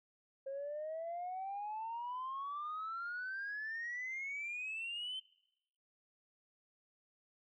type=exponential sweep; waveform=sine; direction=up; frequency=536 to 3103 Hz; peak=-38 dBFS; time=0.46-5.2 s; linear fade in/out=10 ms; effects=noise-tail reverb RT60 0.9 s tail -24 dB re dry + tanh soft clip ceiling -36 dBFS